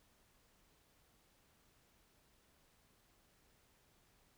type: silence
effects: pink hiss -72 dBFS RMS until 4.37 s